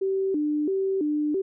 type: tone with vibrato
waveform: sine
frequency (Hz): 339.6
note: F4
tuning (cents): -48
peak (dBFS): -22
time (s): 0.01-1.42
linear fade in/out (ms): 10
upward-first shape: square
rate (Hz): 1.5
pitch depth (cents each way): 220
effects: none